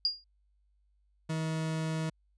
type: tone with exponential decay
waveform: sine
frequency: 4827 Hz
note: D8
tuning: 47 cents sharp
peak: -22 dBFS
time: 0.05-0.24 s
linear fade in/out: 1 ms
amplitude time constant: 40 ms
type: tone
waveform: 40% pulse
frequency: 159.3 Hz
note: D#3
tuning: 41 cents sharp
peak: -30 dBFS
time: 1.29-2.1 s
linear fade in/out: 10 ms
effects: added 50 Hz sine -67 dBFS peak until 2.37 s + resampled to 22050 Hz